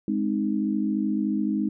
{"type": "chord", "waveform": "sine", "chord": "Ab major", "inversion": "none", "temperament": "equal", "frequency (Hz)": [207.7, 261.6, 311.1], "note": ["Ab3", "C4", "Eb4"], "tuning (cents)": [0, 0, 0], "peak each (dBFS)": [-25, -29, -27], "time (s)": [0.08, 1.69], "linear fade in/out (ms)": 2, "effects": []}